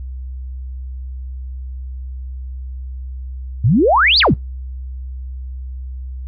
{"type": "exponential two-way sweep", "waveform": "sine", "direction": "up then down", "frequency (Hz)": [96.4, 4954, 96.4], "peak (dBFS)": -9, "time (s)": [3.64, 4.34], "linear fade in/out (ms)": 5, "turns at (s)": 4.19, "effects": ["noise-tail reverb RT60 0.2 s tail -26 dB re dry", "added 64 Hz sine -25 dBFS peak until 6.27 s"]}